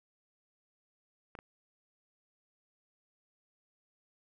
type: clicks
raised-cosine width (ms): 0.5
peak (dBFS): -30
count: 2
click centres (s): 1.352 / 1.389
effects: none